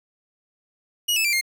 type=tone with pitch steps; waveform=sawtooth; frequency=2900 / 2614 / 2356 / 2123 Hz; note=F#7 / E7 / D7 / C7; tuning=-35 / -15 / +5 / +25 cents; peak=-16 dBFS; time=1.08-1.412 s; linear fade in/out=10 ms; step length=83 ms; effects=none